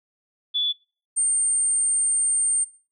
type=tone pair in turn; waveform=sine; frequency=3448 / 8739 Hz; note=A7 / C#9; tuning=-36 / -26 cents; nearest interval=octave + major third; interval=1610 cents; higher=second; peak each=-20 / -18 dBFS; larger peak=second; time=0.54-0.73 / 1.16-2.65 s; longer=second; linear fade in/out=20 ms; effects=noise-tail reverb RT60 0.4 s tail -23 dB re dry